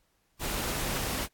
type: noise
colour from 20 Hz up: pink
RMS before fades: -32 dBFS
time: 0.39-1.28 s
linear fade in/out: 50 ms
effects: pink hiss -72 dBFS RMS until 1.33 s + AAC 64 kbps